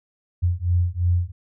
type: beating tone pair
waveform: sine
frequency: 86.7 / 89.6 Hz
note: F2 / F2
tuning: -12 / +45 cents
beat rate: 2.9 Hz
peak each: -21 dBFS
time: 0.42-1.32 s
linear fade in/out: 20 ms
effects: none